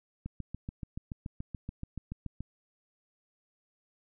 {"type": "click train", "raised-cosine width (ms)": 5, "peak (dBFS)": -25, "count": 16, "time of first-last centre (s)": [0.26, 2.406], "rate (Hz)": 6.99, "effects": []}